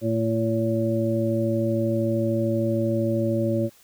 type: harmonic tone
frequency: 113 Hz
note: A2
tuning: 47 cents sharp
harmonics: 1 / 2 / 3 / 5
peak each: -26 / -26 / -26 / -26 dBFS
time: 0.01-3.7 s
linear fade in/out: 50 ms
effects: white hiss -55 dBFS RMS until 3.83 s